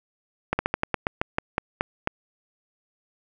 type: slowing click train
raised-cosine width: 0.5 ms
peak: -7 dBFS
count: 12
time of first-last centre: 0.53-2.074 s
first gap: 60 ms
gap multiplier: 1.16
effects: none